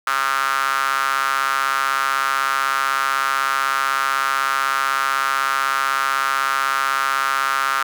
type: tone with high-pass filter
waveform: sawtooth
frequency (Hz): 136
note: C#3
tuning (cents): -33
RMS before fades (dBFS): -20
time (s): 0.07-7.83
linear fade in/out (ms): 2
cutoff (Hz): 1300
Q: 5.7
effects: none